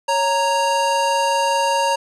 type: tone pair together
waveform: square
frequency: 553.6 / 931 Hz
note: C#5 / A#5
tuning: -2 / -2 cents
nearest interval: major sixth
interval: 900 cents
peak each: -22 / -18 dBFS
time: 0.08-1.96 s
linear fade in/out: 10 ms
effects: resampled to 22050 Hz + 9-bit